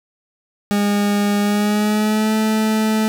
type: tone with pitch glide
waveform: 40% pulse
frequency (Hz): 204.4 to 217.8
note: G#3 to A3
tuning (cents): -27 to -17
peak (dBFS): -14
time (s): 0.71-3.08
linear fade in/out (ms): 0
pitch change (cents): +110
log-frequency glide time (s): 1.4-2.34
effects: none